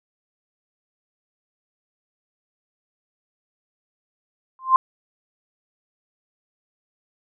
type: tone with exponential growth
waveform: sine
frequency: 1046.5 Hz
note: C6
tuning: in tune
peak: -6 dBFS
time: 4.59-4.76 s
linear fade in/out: 1 ms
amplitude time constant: 35 ms
effects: none